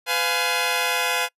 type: chord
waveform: 10% pulse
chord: F diminished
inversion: second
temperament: just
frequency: 502.9 / 698.5 / 838.1 Hz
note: Cb5 / F5 / Ab5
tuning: +31 / 0 / +16 cents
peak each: -17 dBFS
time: 0.06-1.29 s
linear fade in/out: 50 ms
effects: noise-tail reverb RT60 0.1 s tail -26 dB re dry + resampled to 32000 Hz